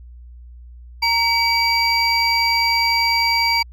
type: tone cluster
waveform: triangle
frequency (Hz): 930 / 2273 / 4700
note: A#5 / C#7 / D8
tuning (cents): -4 / +43 / +1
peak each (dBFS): -18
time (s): 1.02-3.63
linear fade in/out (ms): 10
effects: added 60 Hz sine -37 dBFS peak until 3.72 s